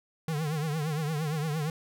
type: tone with vibrato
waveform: square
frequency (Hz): 153.7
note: D#3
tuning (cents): -21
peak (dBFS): -29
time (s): 0.28-1.7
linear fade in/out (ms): 2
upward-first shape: triangle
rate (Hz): 8.7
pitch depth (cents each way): 130
effects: none